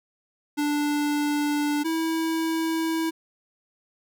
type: tone pair in turn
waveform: square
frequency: 293.7 / 324.8 Hz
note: D4 / E4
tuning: 0 / -26 cents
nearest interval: major second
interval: 174 cents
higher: second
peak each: -23 / -24 dBFS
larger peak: first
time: 0.57-1.84 / 1.84-3.11 s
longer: neither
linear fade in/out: 20 ms
effects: none